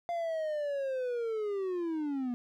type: linear sweep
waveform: triangle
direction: down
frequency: 696 to 238.3 Hz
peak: -29 dBFS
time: 0.09-2.34 s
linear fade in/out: 0 ms
effects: none